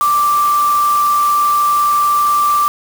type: tone in noise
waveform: sine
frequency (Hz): 1174.7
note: D6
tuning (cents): 0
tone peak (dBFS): -10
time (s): 0.01-2.68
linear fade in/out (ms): 0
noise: white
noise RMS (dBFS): -27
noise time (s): 0.01-2.68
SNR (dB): +14
effects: none